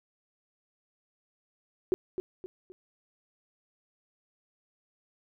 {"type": "tone with echo", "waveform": "sine", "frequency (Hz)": 370, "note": "F#4", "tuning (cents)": 0, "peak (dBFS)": -21, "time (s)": [1.92, 1.94], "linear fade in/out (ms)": 0, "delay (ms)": 260, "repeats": 3, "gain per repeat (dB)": -8, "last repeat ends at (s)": 2.72, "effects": []}